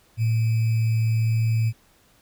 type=tone with sample-and-hold; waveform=sine; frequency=112.4 Hz; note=A2; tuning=37 cents sharp; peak=-18 dBFS; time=0.17-1.73 s; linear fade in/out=50 ms; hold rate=2450 Hz; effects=pink hiss -59 dBFS RMS until 2.21 s